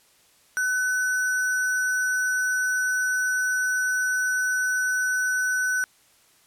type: tone with sample-and-hold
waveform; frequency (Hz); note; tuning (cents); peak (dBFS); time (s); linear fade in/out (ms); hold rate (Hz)
sine; 1504; F#6; +28; -21; 0.57-5.84; 0; 7350
effects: white hiss -59 dBFS RMS until 6.46 s + low-pass 12000 Hz 12 dB/octave